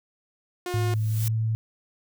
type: tone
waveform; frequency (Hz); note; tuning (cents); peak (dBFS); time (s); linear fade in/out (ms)
sawtooth; 358; F4; +43; -25; 0.66-0.94; 2
type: noise with exponential growth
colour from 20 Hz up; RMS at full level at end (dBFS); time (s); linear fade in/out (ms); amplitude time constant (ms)
blue; -31; 0.72-1.28; 0; 120
type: tone with pitch glide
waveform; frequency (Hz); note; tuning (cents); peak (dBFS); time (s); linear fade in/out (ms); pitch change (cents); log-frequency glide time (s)
sine; 107.9 to 111.32; A2 to A2; -33 to +21; -22; 0.74-1.55; 0; +54; 0.9-1.36
effects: none